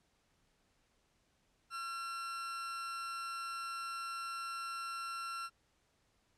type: tone with amplitude modulation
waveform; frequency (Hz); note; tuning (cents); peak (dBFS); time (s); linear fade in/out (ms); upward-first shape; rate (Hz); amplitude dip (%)
40% pulse; 1360; F6; -46; -37; 1.7-5.5; 50; sine; 287; 35
effects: pink hiss -75 dBFS RMS until 6.37 s + low-pass 9000 Hz 12 dB/octave